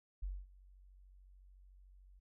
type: tone with ADSR envelope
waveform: sine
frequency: 46.83 Hz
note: F#1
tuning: 22 cents sharp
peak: -36 dBFS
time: 0.22-2.2 s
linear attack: 13 ms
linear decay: 230 ms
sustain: -22 dB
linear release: 15 ms
effects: none